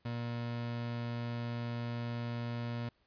30% pulse tone, 118.5 Hz, A#2, 29 cents sharp, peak -33 dBFS, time 0.05-2.89 s, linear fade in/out 5 ms, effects pink hiss -73 dBFS RMS until 3.06 s + resampled to 11025 Hz

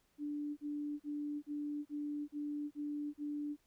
sine tone bursts, 293.7 Hz, D4, in tune, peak -37 dBFS, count 8, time 0.18-3.566 s, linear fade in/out 50 ms, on 390 ms, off 38 ms, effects pink hiss -75 dBFS RMS until 3.66 s

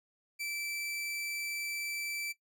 sawtooth tone, 2327 Hz, D7, 17 cents flat, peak -32 dBFS, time 0.39-2.33 s, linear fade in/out 20 ms, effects noise-tail reverb RT60 0.1 s tail -17 dB re dry

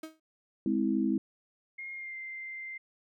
35% pulse tone with exponential decay, 316.6 Hz, D#4, 30 cents sharp, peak -35 dBFS, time 0.03-0.2 s, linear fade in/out 5 ms, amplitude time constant 36 ms
sine chord, Ab augmented, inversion none, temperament just, 207.7 / 259.6 / 324.5 Hz, Ab3 / C4 / E4, 0 / -13 / -27 cents, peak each -30 dBFS, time 0.66-1.18 s, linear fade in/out 2 ms
sine tone with pitch glide, 2137 to 2088 Hz, C7 to C7, +36 to -4 cents, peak -38 dBFS, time 1.78-2.78 s, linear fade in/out 10 ms, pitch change -40 cents, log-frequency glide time 1.94-2.16 s
effects none

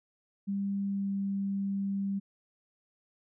sine tone with pitch glide, 198.5 to 197.24 Hz, G3 to G3, +22 to +11 cents, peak -29 dBFS, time 0.47-2.2 s, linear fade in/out 20 ms, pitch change -11 cents, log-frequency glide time 0.85-1.11 s, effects none

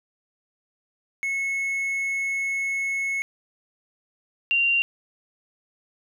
triangle / sine tone pair in turn, 2190 / 2769 Hz, C#7 / F7, -22 / -15 cents, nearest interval major third, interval 407 cents, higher second, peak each -22 / -18 dBFS, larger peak second, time 1.23-3.22 / 4.51-4.82 s, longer first, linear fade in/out 0 ms, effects none

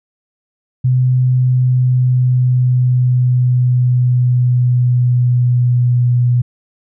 sine tone with pitch glide, 127.2 to 122.51 Hz, C3 to B2, -48 to -14 cents, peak -9 dBFS, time 0.84-6.42 s, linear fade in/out 10 ms, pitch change -66 cents, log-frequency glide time 1.15-6.17 s, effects none

